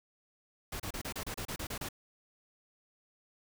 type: noise bursts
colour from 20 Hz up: pink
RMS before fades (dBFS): -39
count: 11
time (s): 0.72-1.888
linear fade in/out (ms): 5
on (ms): 78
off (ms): 31
effects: none